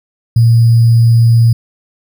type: tone with sample-and-hold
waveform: sine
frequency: 115.8 Hz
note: A#2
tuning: 11 cents flat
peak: -4 dBFS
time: 0.36-1.53 s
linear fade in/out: 5 ms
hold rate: 4900 Hz
effects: none